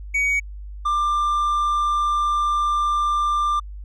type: tone pair in turn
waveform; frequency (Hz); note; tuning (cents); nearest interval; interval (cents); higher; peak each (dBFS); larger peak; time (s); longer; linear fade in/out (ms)
triangle; 2251 / 1188.3; C#7 / D6; +26 / +20; major seventh; 1106; first; -16; neither; 0.14-0.4 / 0.85-3.6; second; 10
effects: added 50 Hz sine -32 dBFS peak until 3.84 s + resampled to 24000 Hz